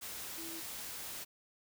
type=tone in noise; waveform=sine; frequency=329.6 Hz; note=E4; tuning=in tune; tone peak=-47 dBFS; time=0.37-0.61 s; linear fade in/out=20 ms; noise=white; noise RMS=-44 dBFS; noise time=0.01-1.25 s; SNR=-6 dB; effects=none